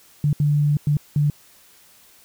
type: tone bursts at uneven times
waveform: sine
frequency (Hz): 146.83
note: D3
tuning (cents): 0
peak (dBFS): -15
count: 4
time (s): 0.24-0.33 / 0.4-0.77 / 0.87-0.97 / 1.16-1.3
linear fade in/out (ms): 2
effects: white hiss -52 dBFS RMS until 2.24 s